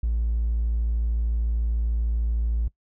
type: tone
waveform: triangle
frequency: 56.7 Hz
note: A#1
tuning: 47 cents flat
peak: -18 dBFS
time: 0.03-2.68 s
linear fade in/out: 5 ms
effects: noise-tail reverb RT60 0.1 s tail -22 dB re dry + tanh soft clip ceiling -17 dBFS